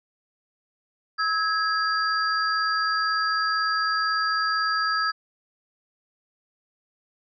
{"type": "tone cluster", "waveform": "sine", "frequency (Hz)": [1293, 1655, 4749], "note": ["E6", "G#6", "D8"], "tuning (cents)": [-34, -6, 18], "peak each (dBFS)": [-24, -26, -29], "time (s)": [1.18, 5.12], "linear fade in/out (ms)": 20, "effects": []}